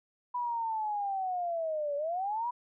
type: linear two-way sweep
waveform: sine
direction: down then up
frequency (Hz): 987.8 to 565 to 987.8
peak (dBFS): -30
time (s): 0.34-2.51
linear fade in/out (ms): 10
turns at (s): 1.96
effects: none